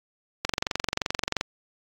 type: click train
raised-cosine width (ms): 0.2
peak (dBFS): -7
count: 23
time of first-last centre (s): 0.45-1.411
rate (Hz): 22.9
effects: AAC 48 kbps